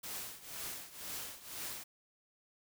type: noise with tremolo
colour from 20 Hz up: white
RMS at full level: -41 dBFS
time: 0.03-1.84 s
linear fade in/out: 10 ms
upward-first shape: triangle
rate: 2 Hz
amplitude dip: 85%
effects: none